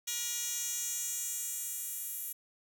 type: tone with high-pass filter sweep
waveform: 10% pulse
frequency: 477.2 Hz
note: A#4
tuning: 41 cents sharp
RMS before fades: -37 dBFS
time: 0.07-2.33 s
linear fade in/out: 10 ms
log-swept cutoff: 4800 to 11000 Hz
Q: 1.8
effects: none